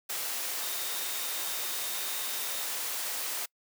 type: tone in noise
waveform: sine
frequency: 3684 Hz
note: A#7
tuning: 21 cents flat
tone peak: -43 dBFS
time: 0.62-2.65 s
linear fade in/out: 10 ms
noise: white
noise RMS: -34 dBFS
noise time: 0.09-3.46 s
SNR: -12 dB
effects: noise-tail reverb RT60 0.1 s tail -26 dB re dry + high-pass 400 Hz 12 dB/octave